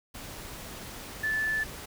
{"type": "tone in noise", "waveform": "sine", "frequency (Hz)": 1746, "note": "A6", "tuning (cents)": -14, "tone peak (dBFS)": -26, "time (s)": [1.23, 1.64], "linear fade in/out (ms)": 10, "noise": "pink", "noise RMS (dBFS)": -42, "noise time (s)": [0.14, 1.86], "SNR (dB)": 13, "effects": []}